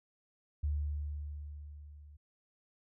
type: tone with level ramp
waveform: sine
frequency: 73.7 Hz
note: D2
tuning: 7 cents sharp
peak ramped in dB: -29 to -52 dBFS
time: 0.63-2.17 s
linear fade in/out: 10 ms
effects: none